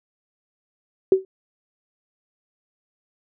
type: tone with exponential decay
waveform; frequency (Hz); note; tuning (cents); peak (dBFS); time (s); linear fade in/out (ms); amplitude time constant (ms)
sine; 380.6; F#4; +49; -7; 1.12-1.25; 2; 28
effects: none